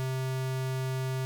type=tone; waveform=square; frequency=130.81 Hz; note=C3; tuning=in tune; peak=-30 dBFS; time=0-1.25 s; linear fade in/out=0 ms; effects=none